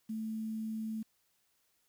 sine tone with quantisation, 220 Hz, A3, in tune, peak -35 dBFS, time 0.09-1.03 s, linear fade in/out 10 ms, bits 10, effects white hiss -75 dBFS RMS until 1.88 s

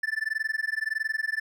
triangle tone with amplitude modulation, 1760 Hz, A6, in tune, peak -21 dBFS, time 0.03-1.4 s, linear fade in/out 5 ms, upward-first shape sine, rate 21.6 Hz, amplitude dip 100%, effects none

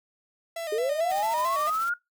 45% pulse tone with vibrato, 640 Hz, D#5, 49 cents sharp, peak -31 dBFS, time 0.56-1.7 s, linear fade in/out 5 ms, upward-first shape square, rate 4.5 Hz, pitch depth 74 cents each way
sine linear sweep, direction up, 410.3 to 1443 Hz, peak -24 dBFS, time 0.72-1.94 s, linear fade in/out 5 ms
white noise with tremolo, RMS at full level -41 dBFS, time 1.09-1.9 s, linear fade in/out 20 ms, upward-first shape sine, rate 14 Hz, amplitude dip 45%
effects noise-tail reverb RT60 0.2 s tail -23 dB re dry

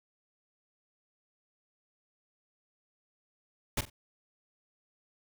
pink noise with echo, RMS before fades -30 dBFS, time 3.77-3.81 s, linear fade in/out 5 ms, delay 45 ms, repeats 2, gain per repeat -13 dB, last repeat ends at 3.9 s, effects none

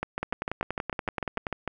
two click trains, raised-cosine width 0.5 ms, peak -14 / -14 dBFS, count 12 / 14, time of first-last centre 0.03-1.677 / 0.23-1.468 s, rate 6.68 / 10.5 Hz, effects none

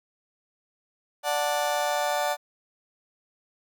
35% pulse chord, D major, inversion none, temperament just, 587.3 / 734.2 / 881 Hz, D5 / F#5 / A5, 0 / -14 / +2 cents, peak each -26 / -27 / -28 dBFS, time 1.23-2.37 s, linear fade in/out 50 ms, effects none

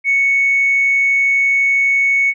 sine tone, 2217 Hz, C#7, in tune, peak -10 dBFS, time 0.04-2.34 s, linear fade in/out 50 ms, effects tanh soft clip ceiling -6 dBFS

